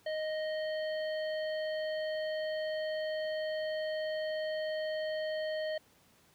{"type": "harmonic tone", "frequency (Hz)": 622.3, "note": "D#5", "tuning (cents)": 0, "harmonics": [1, 3, 5, 7], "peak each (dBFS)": [-33, -43, -47, -50], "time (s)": [0.06, 5.78], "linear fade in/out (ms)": 5, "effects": ["pink hiss -65 dBFS RMS until 6.34 s", "high-pass 80 Hz 12 dB/octave"]}